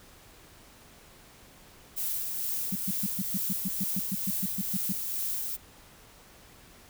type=noise with tremolo; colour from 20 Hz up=violet; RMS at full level=-31 dBFS; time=1.96-5.57 s; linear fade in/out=20 ms; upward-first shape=sine; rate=2.2 Hz; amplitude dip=30%
type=tone bursts; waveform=sine; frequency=191.1 Hz; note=G3; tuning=44 cents flat; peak=-28 dBFS; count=15; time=2.72-4.925 s; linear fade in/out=5 ms; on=35 ms; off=120 ms
effects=pink hiss -54 dBFS RMS until 6.89 s